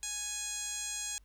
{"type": "tone with band-pass filter", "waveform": "15% pulse", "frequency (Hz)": 830.6, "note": "G#5", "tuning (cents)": 0, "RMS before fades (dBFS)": -38, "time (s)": [0.03, 1.18], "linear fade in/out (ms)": 0, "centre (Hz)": 6400, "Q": 5.3, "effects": ["added 50 Hz sine -59 dBFS peak until 1.24 s", "pink hiss -73 dBFS RMS until 1.24 s"]}